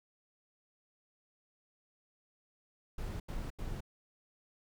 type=noise bursts; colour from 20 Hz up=brown; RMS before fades=-39 dBFS; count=3; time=2.98-3.806 s; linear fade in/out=5 ms; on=220 ms; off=83 ms; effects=none